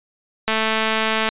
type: click train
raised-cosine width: 0.3 ms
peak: -4 dBFS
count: 179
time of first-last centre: 0.48-1.289 s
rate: 220 Hz
effects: resampled to 8000 Hz